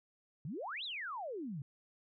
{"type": "exponential two-way sweep", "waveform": "sine", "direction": "up then down", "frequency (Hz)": [126.9, 4101, 126.9], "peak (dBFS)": -39, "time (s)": [0.45, 1.62], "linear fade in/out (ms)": 2, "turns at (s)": 0.84, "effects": []}